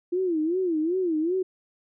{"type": "tone with vibrato", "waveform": "sine", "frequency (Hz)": 340.6, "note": "F4", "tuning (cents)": -43, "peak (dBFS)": -22, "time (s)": [0.12, 1.43], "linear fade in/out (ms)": 10, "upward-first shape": "sine", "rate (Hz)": 2.6, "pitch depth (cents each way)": 180, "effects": []}